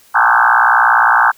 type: tone with frequency modulation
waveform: sine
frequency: 1200 Hz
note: D6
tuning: 37 cents sharp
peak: -7 dBFS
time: 0.14-1.32 s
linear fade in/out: 20 ms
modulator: 58.9 Hz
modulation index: 6.8
effects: white hiss -48 dBFS RMS until 1.37 s